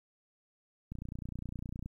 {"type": "click train", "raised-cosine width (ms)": 5, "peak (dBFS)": -28, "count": 29, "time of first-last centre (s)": [0.92, 1.86], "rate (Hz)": 29.8, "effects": ["11-bit"]}